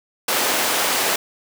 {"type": "high-pass noise", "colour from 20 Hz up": "pink", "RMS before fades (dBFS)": -20, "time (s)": [0.28, 1.16], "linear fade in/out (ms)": 5, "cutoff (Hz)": 450, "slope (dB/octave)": 12, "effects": []}